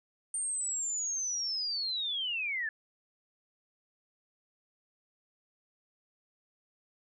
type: linear sweep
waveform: sine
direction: down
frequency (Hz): 8870 to 1698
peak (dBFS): -31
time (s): 0.34-2.69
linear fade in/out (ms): 2
effects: none